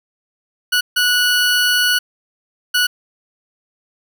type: tone bursts at uneven times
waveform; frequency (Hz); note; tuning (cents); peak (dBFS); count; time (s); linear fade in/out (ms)
20% pulse; 1471; F#6; -11; -8; 3; 0.72-0.81 / 0.96-1.99 / 2.74-2.87; 10
effects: none